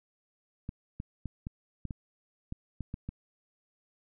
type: clicks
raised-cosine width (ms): 5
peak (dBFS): -24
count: 10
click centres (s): 0.691 / 1.001 / 1.257 / 1.469 / 1.853 / 1.908 / 2.524 / 2.807 / 2.941 / 3.09
effects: none